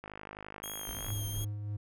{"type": "click train", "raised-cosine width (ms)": 0.5, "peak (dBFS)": -28, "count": 56, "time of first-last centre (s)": [0.04, 1.104], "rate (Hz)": 51.7}
{"type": "tone with vibrato", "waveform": "5% pulse", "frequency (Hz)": 3233, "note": "G#7", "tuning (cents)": -47, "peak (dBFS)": -32, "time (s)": [0.63, 1.45], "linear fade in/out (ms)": 10, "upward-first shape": "sine", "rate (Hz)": 2.7, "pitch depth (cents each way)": 27}
{"type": "noise", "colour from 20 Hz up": "brown", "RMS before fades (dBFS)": -43, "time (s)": [0.87, 1.45], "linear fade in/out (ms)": 5}
{"type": "tone with tremolo", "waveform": "triangle", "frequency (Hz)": 103.83, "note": "G#2", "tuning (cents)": 0, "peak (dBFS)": -31, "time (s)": [1.07, 1.77], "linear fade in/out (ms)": 10, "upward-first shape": "sine", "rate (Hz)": 3.3, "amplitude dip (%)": 35}
{"effects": []}